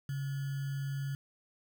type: tone with sample-and-hold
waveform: sine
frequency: 138.2 Hz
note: C#3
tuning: 5 cents flat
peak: -33 dBFS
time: 0.09-1.15 s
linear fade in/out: 2 ms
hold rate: 1575 Hz
effects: none